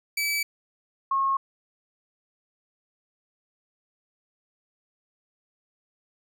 sawtooth / sine tone pair in turn, 2300 / 1085.5 Hz, D7 / C#6, -37 / -37 cents, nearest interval octave + minor second, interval 1300 cents, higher first, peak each -21 dBFS, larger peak neither, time 0.17-0.43 / 1.11-1.37 s, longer neither, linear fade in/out 5 ms, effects none

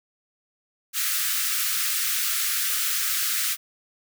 white high-pass noise, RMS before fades -25 dBFS, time 0.93-3.57 s, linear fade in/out 50 ms, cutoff 1200 Hz, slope 96 dB/octave, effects none

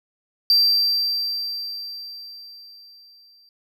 triangle tone with exponential decay, 4699 Hz, D8, in tune, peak -11 dBFS, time 0.5-3.49 s, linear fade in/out 1 ms, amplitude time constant 650 ms, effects none

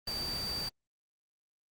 sine tone in noise, 4645 Hz, D8, 20 cents flat, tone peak -34 dBFS, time 0.07-0.69 s, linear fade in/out 5 ms, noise pink, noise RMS -41 dBFS, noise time 0.07-0.69 s, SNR +4 dB, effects Opus 32 kbps

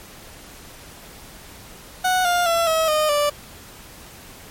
30% pulse tone with pitch steps, 738 / 704.7 / 672.9 / 642.5 / 613.5 / 585.8 Hz, F#5 / F5 / E5 / E5 / D#5 / D5, -5 / +15 / +35 / -45 / -25 / -5 cents, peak -14 dBFS, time 2.04-3.3 s, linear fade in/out 10 ms, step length 210 ms, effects pink hiss -42 dBFS RMS until 4.5 s + MP3 64 kbps

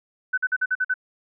sine tone bursts, 1509 Hz, F#6, 34 cents sharp, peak -19 dBFS, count 7, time 0.33-0.941 s, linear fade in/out 10 ms, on 47 ms, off 47 ms, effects none

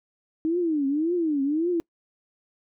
sine tone with vibrato, 311.1 Hz, D#4, in tune, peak -21 dBFS, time 0.45-1.8 s, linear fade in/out 0 ms, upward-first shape triangle, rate 1.8 Hz, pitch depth 260 cents each way, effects noise-tail reverb RT60 0.1 s tail -26 dB re dry

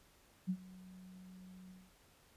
sine tone with ADSR envelope, 185 Hz, F#3, in tune, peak -31 dBFS, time 0.47-1.92 s, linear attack 28 ms, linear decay 65 ms, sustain -21 dB, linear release 220 ms, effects pink hiss -67 dBFS RMS until 2.36 s + resampled to 32000 Hz

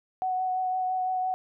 sine tone with vibrato, 743 Hz, F#5, 7 cents sharp, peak -25 dBFS, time 0.22-1.34 s, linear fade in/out 0 ms, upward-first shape triangle, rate 5.9 Hz, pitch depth 16 cents each way, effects none

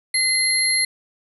sine tone cluster, 2057 / 4217 / 11050 Hz, C7 / C8 / F9, -30 / +13 / -20 cents, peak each -21 dBFS, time 0.14-0.85 s, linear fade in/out 5 ms, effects none

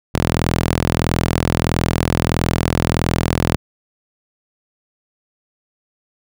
sawtooth tone with high-pass filter, 41.55 Hz, E1, 15 cents sharp, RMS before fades -18 dBFS, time 0.14-3.56 s, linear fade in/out 0 ms, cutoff 100 Hz, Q 0.82, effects none

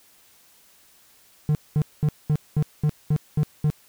triangle tone bursts, 150.8 Hz, D3, 46 cents sharp, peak -15 dBFS, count 9, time 1.49-3.701 s, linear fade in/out 0 ms, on 59 ms, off 210 ms, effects white hiss -56 dBFS RMS until 3.88 s

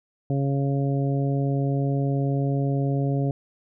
harmonic tone, 138.59 Hz, C#3, in tune, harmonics 1 / 2 / 3 / 4 / 5, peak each -22 / -28 / -32 / -34 / -36 dBFS, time 0.3-3.31 s, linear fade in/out 2 ms, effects none

